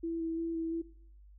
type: tone with vibrato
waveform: sine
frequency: 329.6 Hz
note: E4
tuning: in tune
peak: -32 dBFS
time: 0.03-0.82 s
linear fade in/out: 10 ms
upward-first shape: square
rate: 2.9 Hz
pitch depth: 13 cents each way
effects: noise-tail reverb RT60 0.6 s tail -19 dB re dry + added 50 Hz sine -53 dBFS peak until 1.38 s

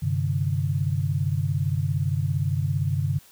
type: tone cluster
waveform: sine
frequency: 96.6 / 131.9 / 149.4 Hz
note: G2 / C3 / D3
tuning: -25 / +14 / +30 cents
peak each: -26 dBFS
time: 0.02-3.19 s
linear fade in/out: 10 ms
effects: white hiss -53 dBFS RMS until 3.31 s

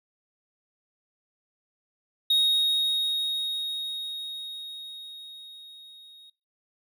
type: tone with level ramp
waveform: triangle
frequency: 3749 Hz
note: A#7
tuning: 9 cents sharp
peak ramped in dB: -17 to -47 dBFS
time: 2.3-6.3 s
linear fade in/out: 5 ms
effects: noise-tail reverb RT60 0.3 s tail -21 dB re dry

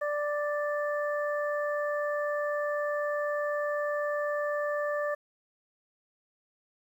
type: harmonic tone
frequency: 588 Hz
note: D5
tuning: 2 cents sharp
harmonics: 1 / 2 / 3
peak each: -29 / -36 / -36 dBFS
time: 0.01-5.15 s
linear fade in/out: 10 ms
effects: 10-bit

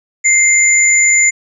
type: tone pair together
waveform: sine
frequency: 2093 / 7016 Hz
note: C7 / A8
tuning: 0 / -6 cents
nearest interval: octave + major sixth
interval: 2094 cents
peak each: -10 dBFS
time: 0.24-1.31 s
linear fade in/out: 20 ms
effects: none

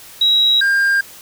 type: tone pair in turn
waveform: sine / triangle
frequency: 3857 / 1601.7 Hz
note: B7 / G6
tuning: -42 / +37 cents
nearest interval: octave + minor third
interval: 1521 cents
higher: first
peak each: -10 / -10 dBFS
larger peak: neither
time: 0.21-0.61 / 0.61-1.01 s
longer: neither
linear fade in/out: 5 ms
effects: white hiss -39 dBFS RMS until 1.21 s

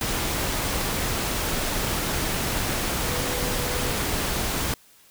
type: tone in noise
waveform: sine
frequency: 493.9 Hz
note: B4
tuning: in tune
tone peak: -34 dBFS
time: 3.03-3.94 s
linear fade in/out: 2 ms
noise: pink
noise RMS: -26 dBFS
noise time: 0.01-4.74 s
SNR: -11 dB
effects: white hiss -55 dBFS RMS until 5.1 s

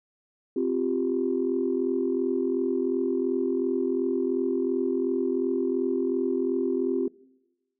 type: chord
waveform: sine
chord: C suspended fourth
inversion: none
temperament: equal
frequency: 261.6 / 349.2 / 392 Hz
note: C4 / F4 / G4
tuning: 0 / 0 / 0 cents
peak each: -27 dBFS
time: 0.56-7.08 s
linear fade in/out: 5 ms
effects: noise-tail reverb RT60 1.0 s tail -22 dB re dry + tanh soft clip ceiling -14 dBFS

